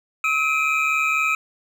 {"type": "tone cluster", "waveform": "triangle", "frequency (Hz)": [1286, 2377, 2521], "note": ["E6", "D7", "D#7"], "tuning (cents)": [-43, 20, 22], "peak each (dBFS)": -21, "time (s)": [0.24, 1.35], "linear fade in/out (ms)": 2, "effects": []}